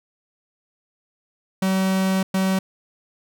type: tone bursts at uneven times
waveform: 45% pulse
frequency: 190 Hz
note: F#3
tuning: 46 cents sharp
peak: -18 dBFS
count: 2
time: 1.62-2.23 / 2.34-2.59 s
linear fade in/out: 5 ms
effects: none